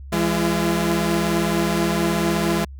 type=tone cluster; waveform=sawtooth; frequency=167.7 / 206.9 / 339.8 Hz; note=E3 / G#3 / F4; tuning=+30 / -6 / -47 cents; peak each=-19 dBFS; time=0.12-2.65 s; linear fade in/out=10 ms; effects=added 68 Hz sine -34 dBFS peak until 2.79 s